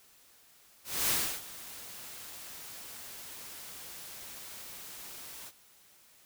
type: noise with ADSR envelope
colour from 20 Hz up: white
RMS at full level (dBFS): -28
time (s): 0.84-5.52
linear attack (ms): 250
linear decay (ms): 320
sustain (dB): -18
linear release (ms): 48
effects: white hiss -61 dBFS RMS until 6.25 s